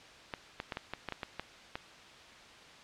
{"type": "clicks", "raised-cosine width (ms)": 0.3, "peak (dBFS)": -20, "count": 10, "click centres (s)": [0.338, 0.601, 0.722, 0.771, 0.936, 1.087, 1.123, 1.232, 1.396, 1.755], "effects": ["white hiss -53 dBFS RMS until 2.83 s", "low-pass 4000 Hz 12 dB/octave"]}